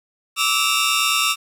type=tone cluster; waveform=sawtooth; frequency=1166 / 1304 / 2677 / 2801 / 3676 Hz; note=D6 / E6 / E7 / F7 / A#7; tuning=-13 / -19 / +26 / +4 / -25 cents; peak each=-20 dBFS; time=0.36-1.36 s; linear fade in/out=50 ms; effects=resampled to 32000 Hz + 8-bit